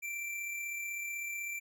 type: tone with amplitude modulation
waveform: square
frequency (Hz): 2349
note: D7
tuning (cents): 0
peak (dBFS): -36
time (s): 0.02-1.6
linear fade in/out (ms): 20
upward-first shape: sine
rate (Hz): 36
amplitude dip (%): 30
effects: none